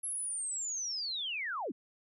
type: linear sweep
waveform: sine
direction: down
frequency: 11175 to 184.9 Hz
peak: -34 dBFS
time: 0.03-1.72 s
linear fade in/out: 10 ms
effects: none